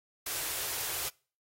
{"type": "band-stop noise", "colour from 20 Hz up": "white", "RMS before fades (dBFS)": -35, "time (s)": [0.26, 1.09], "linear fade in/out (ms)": 5, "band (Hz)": [150, 300], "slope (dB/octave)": 48, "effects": ["noise-tail reverb RT60 0.4 s tail -25 dB re dry", "AAC 48 kbps"]}